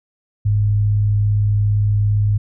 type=tone pair together; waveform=sine; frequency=46.25 / 103.83 Hz; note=F#1 / G#2; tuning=0 / 0 cents; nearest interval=octave + major second; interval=1400 cents; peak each=-25 / -13 dBFS; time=0.45-2.38 s; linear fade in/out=10 ms; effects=none